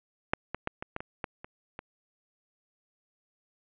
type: clicks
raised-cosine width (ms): 0.5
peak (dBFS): -9 / -17 / -14 / -21 / -18 / -22 / -17 / -27 / -23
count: 9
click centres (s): 0.335 / 0.546 / 0.674 / 0.825 / 0.964 / 1.005 / 1.242 / 1.445 / 1.791
effects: resampled to 8000 Hz + 8-bit